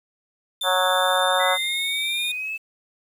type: tone with pitch glide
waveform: 45% pulse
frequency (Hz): 3557 to 3665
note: A7 to A#7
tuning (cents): +18 to -30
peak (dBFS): -24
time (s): 0.61-2.32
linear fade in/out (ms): 5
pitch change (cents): +52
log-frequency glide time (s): 0.89-1.79
type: harmonic tone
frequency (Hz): 184.3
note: F#3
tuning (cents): -7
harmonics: 3 / 4 / 5 / 6 / 7 / 8 / 9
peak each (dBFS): -24 / -25 / -26 / -27 / -27 / -28 / -29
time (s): 0.63-1.58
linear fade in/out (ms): 50
type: exponential sweep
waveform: sine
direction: up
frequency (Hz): 1975.5 to 2637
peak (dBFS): -26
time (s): 1.39-2.58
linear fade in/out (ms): 20
effects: 8-bit